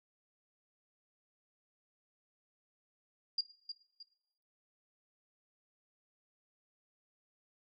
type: tone with echo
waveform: sine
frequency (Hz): 4811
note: D8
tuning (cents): +41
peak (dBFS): -29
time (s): 3.38-3.41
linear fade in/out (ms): 5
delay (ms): 310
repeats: 2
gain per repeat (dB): -9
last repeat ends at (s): 4.03
effects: noise-tail reverb RT60 0.8 s tail -19 dB re dry